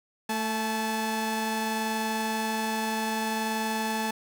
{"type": "tone pair together", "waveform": "sawtooth", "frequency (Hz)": [221.9, 867], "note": ["A3", "A5"], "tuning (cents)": [15, -26], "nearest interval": "2 octaves", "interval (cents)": 2359, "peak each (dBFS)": -26, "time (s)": [0.29, 4.11], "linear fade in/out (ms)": 5, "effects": []}